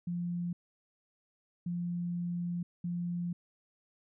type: tone bursts at uneven times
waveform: sine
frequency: 174.2 Hz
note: F3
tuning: 4 cents flat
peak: -32 dBFS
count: 3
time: 0.07-0.53 / 1.66-2.63 / 2.84-3.33 s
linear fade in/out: 5 ms
effects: none

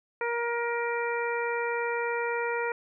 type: harmonic tone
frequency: 471.8 Hz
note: A#4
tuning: 21 cents sharp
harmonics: 1 / 2 / 3 / 4 / 5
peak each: -30 / -33 / -35 / -36 / -37 dBFS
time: 0.21-2.72 s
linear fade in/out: 2 ms
effects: none

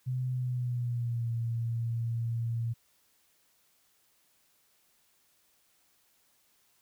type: tone with pitch glide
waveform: sine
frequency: 127.3 to 116.06 Hz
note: C3 to A#2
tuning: -47 to -7 cents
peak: -29 dBFS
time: 0.06-2.74 s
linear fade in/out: 20 ms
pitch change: -160 cents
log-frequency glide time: 0.3-1.31 s
effects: white hiss -69 dBFS RMS until 6.81 s

